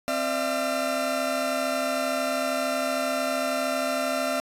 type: tone cluster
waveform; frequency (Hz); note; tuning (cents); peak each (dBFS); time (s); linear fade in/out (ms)
40% pulse; 262.3 / 600 / 673 / 1375; C4 / D5 / E5 / F6; +4 / +37 / +36 / -27; -31 / -28 / -28 / -32; 0.08-4.4; 0
effects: resampled to 32000 Hz